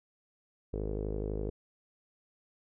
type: tone with low-pass filter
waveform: sawtooth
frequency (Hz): 52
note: G#1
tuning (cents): +3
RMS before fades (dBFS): -35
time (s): 0.73-1.5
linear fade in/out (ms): 5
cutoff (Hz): 440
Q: 5.1
effects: none